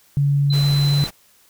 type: tone with pitch glide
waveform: sine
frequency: 141.8 to 142.87 Hz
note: C#3 to D3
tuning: +40 to -47 cents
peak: -14 dBFS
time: 0.17-1.04 s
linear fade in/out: 0 ms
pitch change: +13 cents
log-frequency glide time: 0.5-0.93 s
type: tone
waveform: sine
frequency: 4030 Hz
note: B7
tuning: 34 cents sharp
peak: -24 dBFS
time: 0.5-1.07 s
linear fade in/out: 5 ms
type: noise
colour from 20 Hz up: pink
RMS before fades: -32 dBFS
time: 0.52-1.11 s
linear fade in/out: 20 ms
effects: white hiss -55 dBFS RMS until 1.49 s

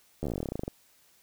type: slowing click train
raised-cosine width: 2 ms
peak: -19 dBFS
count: 19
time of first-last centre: 0.23-0.679 s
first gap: 12 ms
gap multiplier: 1.08
effects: white hiss -63 dBFS RMS until 1.22 s

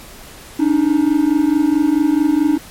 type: tone pair together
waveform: triangle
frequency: 286 / 310.6 Hz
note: D4 / D#4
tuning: -46 / -3 cents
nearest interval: minor second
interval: 143 cents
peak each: -13 / -12 dBFS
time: 0.59-2.58 s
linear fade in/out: 10 ms
effects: pink hiss -38 dBFS RMS until 2.7 s + MP3 64 kbps

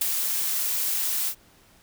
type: noise with ADSR envelope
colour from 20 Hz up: blue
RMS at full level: -20 dBFS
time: 0.01-1.35 s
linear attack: 8 ms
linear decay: 9 ms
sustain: -6 dB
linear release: 75 ms
effects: pink hiss -57 dBFS RMS until 1.82 s

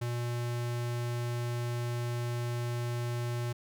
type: tone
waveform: square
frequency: 120 Hz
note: B2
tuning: 49 cents flat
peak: -32 dBFS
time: 0.01-3.53 s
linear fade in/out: 10 ms
effects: none

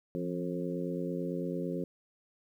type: harmonic tone with a mistuned harmonic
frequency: 89 Hz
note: F2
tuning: 33 cents sharp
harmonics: 2 / 3 / 4 / 5 / 6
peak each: -36 / -38 / -39 / -40 / -41 dBFS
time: 0.15-1.84 s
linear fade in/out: 0 ms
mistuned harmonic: 2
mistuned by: -58 cents
effects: 11-bit

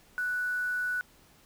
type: tone with quantisation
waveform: sine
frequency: 1480 Hz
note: F#6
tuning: in tune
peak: -28 dBFS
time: 0.18-1.01 s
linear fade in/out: 0 ms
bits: 8
effects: pink hiss -60 dBFS RMS until 1.45 s

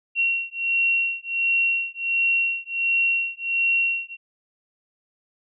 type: beating tone pair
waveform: sine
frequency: 2736 / 2737.4 Hz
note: F7 / F7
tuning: -36 / -35 cents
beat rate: 1.4 Hz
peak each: -23 dBFS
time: 0.15-4.17 s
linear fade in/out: 50 ms
effects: none

